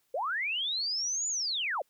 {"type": "linear two-way sweep", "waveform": "sine", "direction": "up then down", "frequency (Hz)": [468.4, 7040, 468.4], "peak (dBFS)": -29, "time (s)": [0.14, 1.82], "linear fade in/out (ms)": 5, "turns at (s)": 1.28, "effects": ["white hiss -73 dBFS RMS until 1.89 s"]}